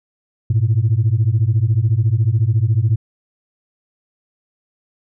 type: beating tone pair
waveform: sine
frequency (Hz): 103.83 / 117.83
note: G#2 / A#2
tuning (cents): 0 / +19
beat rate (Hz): 14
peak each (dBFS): -14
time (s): 0.5-2.96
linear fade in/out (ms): 5
effects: tanh soft clip ceiling -8 dBFS